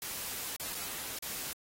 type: noise with dropouts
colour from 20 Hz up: white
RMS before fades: -39 dBFS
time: 0.02-1.53 s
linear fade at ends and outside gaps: 1 ms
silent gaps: 0.564-0.598 / 0.746-0.75 / 1.187-1.224 s
effects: AAC 48 kbps